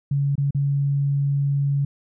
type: tone with dropouts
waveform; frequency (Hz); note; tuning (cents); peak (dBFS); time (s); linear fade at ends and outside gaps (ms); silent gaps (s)
sine; 140.7; C#3; +26; -18; 0.11-1.85; 5; 0.355-0.379 / 0.508-0.547
effects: none